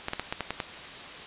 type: clicks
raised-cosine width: 0.3 ms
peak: -13 dBFS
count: 7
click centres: 0.084 / 0.134 / 0.196 / 0.325 / 0.407 / 0.506 / 0.602 s
effects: white hiss -41 dBFS RMS until 1.26 s + resampled to 8000 Hz